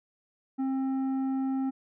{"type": "tone with tanh clipping", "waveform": "sine", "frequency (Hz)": 266.1, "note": "C4", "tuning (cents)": 29, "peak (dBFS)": -28, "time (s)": [0.58, 1.71], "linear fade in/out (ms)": 20, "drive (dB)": 8, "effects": []}